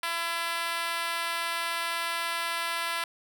5% pulse tone with high-pass filter, 336.2 Hz, E4, 34 cents sharp, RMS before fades -31 dBFS, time 0.03-3.04 s, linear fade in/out 2 ms, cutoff 940 Hz, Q 1.5, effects none

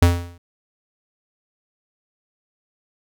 square tone with exponential decay, 86.8 Hz, F2, 10 cents flat, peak -8 dBFS, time 0.02-0.38 s, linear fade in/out 5 ms, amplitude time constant 78 ms, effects none

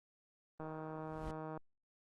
click train, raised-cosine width 1 ms, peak -32 dBFS, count 154, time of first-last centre 0.6-1.575 s, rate 157 Hz
brown noise with exponential growth, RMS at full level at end -42 dBFS, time 0.89-1.31 s, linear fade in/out 1 ms, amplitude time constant 90 ms
effects Opus 32 kbps

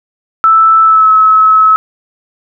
sine tone with pitch glide, 1318.5 to 1291.4 Hz, E6 to E6, 0 to -36 cents, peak -3 dBFS, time 0.44-1.76 s, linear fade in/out 0 ms, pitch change -36 cents, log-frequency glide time 0.83-1.1 s, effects none

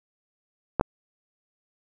clicks, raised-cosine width 1 ms, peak -7 dBFS, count 2, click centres 0.797 / 0.811 s, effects none

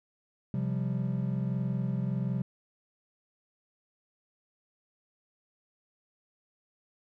triangle chord, C suspended fourth, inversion none, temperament equal, 130.81 / 174.61 / 196 Hz, C3 / F3 / G3, 0 / 0 / 0 cents, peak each -29 / -32 / -32 dBFS, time 0.54-2.42 s, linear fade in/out 2 ms, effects none

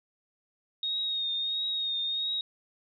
sine tone with vibrato, 3726 Hz, A#7, 2 cents flat, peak -28 dBFS, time 0.83-2.41 s, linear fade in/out 2 ms, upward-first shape triangle, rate 1.5 Hz, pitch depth 41 cents each way, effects none

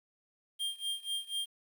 square tone with tremolo, 3200 Hz, G7, 35 cents sharp, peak -32 dBFS, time 0.59-1.46 s, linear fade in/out 20 ms, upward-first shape sine, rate 4.1 Hz, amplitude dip 90%, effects 10-bit

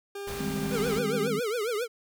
40% pulse tone with pitch glide, 400.9 to 397.2 Hz, G4 to G4, +39 to +23 cents, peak -34 dBFS, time 0.15-1.28 s, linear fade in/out 5 ms, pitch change -16 cents, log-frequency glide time 0.3-0.64 s
pink noise, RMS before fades -39 dBFS, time 0.27-0.99 s, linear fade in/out 5 ms
sine chord, Ab major seventh, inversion second, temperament equal, 155.56 / 196 / 207.7 / 261.6 Hz, Eb3 / G3 / Ab3 / C4, 0 / 0 / 0 / 0 cents, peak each -35 dBFS, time 0.39-1.4 s, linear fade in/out 10 ms
square tone with vibrato, 450 Hz, A4, 39 cents sharp, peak -28 dBFS, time 0.7-1.88 s, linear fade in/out 50 ms, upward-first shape triangle, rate 7.3 Hz, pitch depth 210 cents each way
effects none

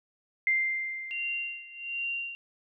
sine tone with exponential decay, 2093 Hz, C7, in tune, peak -21 dBFS, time 0.47-2.04 s, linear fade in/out 1 ms, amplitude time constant 340 ms
sine tone with tremolo, 2767 Hz, F7, 17 cents flat, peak -29 dBFS, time 1.11-2.35 s, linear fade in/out 0 ms, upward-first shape sine, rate 1.3 Hz, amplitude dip 85%
effects none

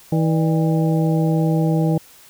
harmonic tone with a mistuned harmonic, 161 Hz, E3, 41 cents flat, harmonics 1 / 2 / 3 / 4 / 5, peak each -16 / -22 / -26 / -28 / -30 dBFS, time 0.12-1.98 s, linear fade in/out 5 ms, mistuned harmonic 4, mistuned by -130 cents, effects white hiss -47 dBFS RMS until 2.29 s

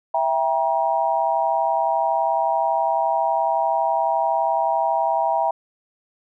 sine chord, E diminished, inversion none, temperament just, 659.3 / 791.1 / 949.3 Hz, E5 / G5 / Bb5, 0 / +16 / +31 cents, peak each -22 dBFS, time 0.14-5.51 s, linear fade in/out 5 ms, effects none

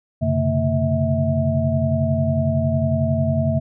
sine tone cluster, 92.2 / 133.2 / 144.2 / 227.1 / 647 Hz, F#2 / C3 / D3 / A#3 / E5, -6 / +31 / -31 / -45 / -32 cents, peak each -23 dBFS, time 0.21-3.6 s, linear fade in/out 20 ms, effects none

